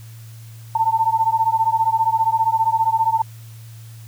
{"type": "beating tone pair", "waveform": "sine", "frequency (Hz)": [888, 903], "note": ["A5", "A5"], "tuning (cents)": [16, 45], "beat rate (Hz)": 15, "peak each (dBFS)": [-18, -18], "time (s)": [0.75, 3.22], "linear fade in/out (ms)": 5, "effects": ["added 113 Hz sine -36 dBFS peak until 4.07 s", "white hiss -49 dBFS RMS until 4.07 s"]}